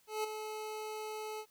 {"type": "tone with ADSR envelope", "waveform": "25% pulse", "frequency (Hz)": 430.9, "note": "A4", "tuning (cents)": -36, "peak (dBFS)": -28, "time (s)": [0.07, 1.46], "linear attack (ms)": 170, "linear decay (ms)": 10, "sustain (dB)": -8, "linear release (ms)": 67, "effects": ["white hiss -69 dBFS RMS until 1.5 s"]}